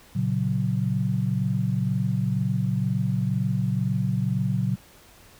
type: chord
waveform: sine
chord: F# major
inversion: first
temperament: equal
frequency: 116.54 / 138.59 / 185 Hz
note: A#2 / C#3 / F#3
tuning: 0 / 0 / 0 cents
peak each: -26 dBFS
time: 0.15-4.76 s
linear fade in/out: 10 ms
effects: pink hiss -52 dBFS RMS until 5.39 s